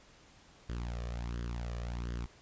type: tone with flanger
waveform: sawtooth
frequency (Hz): 59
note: A#1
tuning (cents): +22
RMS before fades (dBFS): -38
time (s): 0.69-2.26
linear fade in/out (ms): 5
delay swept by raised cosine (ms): 0.61 to 1.71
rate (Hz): 1.4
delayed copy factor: +0.7
effects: pink hiss -60 dBFS RMS until 2.41 s + resampled to 16000 Hz